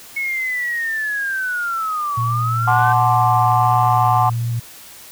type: linear two-way sweep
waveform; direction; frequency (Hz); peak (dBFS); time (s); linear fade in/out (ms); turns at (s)
sine; down then up; 2200 to 1108.7 to 1551; -19; 0.16-2.93; 10; 2.21
type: tone with vibrato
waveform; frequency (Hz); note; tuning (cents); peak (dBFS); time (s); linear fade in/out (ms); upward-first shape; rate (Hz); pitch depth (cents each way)
sine; 116.54; A#2; 0; -18; 2.17-4.6; 10; triangle; 1.4; 17
type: chord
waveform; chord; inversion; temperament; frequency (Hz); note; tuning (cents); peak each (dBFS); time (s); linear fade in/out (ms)
sine; D dominant seventh; first; equal with one note detuned; 740 / 867.4 / 1046.5 / 1174.7; F#5 / A5 / C6 / D6; 0 / -25 / 0 / 0; -16 / -18 / -18 / -20; 2.67-4.3; 10
effects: tanh soft clip ceiling -3 dBFS + white hiss -40 dBFS RMS until 5.11 s